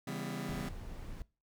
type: chord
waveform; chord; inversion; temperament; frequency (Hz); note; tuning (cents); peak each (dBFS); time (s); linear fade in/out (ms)
sawtooth; C# half-diminished seventh; none; just; 138.59 / 166.31 / 199.57 / 249.5; C#3 / E3 / G3 / B3; 0 / +16 / +31 / +18; -39; 0.07-0.69; 5
type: noise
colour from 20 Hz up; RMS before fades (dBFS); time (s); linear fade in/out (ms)
brown; -44; 0.49-1.22; 0
effects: noise-tail reverb RT60 0.3 s tail -21 dB re dry